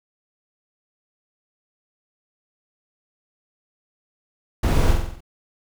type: noise with echo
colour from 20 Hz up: brown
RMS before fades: -19 dBFS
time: 4.63-4.93 s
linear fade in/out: 5 ms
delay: 46 ms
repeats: 6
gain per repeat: -4 dB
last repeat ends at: 5.206 s
effects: none